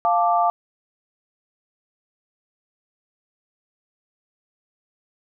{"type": "chord", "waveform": "sine", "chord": "D minor", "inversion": "first", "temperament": "equal", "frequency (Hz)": [698.5, 880, 1174.7], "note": ["F5", "A5", "D6"], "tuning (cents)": [0, 0, 0], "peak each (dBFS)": [-18, -22, -22], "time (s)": [0.05, 0.5], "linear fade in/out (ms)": 0, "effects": []}